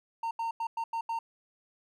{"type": "tone bursts at uneven times", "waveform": "triangle", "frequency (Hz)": 915, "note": "A#5", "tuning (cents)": -32, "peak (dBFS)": -28, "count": 6, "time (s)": [[0.23, 0.31], [0.39, 0.51], [0.6, 0.67], [0.77, 0.84], [0.93, 1.01], [1.09, 1.19]], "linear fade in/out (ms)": 5, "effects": []}